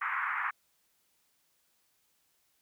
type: band-pass noise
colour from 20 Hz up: pink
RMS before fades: -33 dBFS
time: 0.01-0.51 s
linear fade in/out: 10 ms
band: 1000 to 2100 Hz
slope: 48 dB/octave
effects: white hiss -73 dBFS RMS until 2.61 s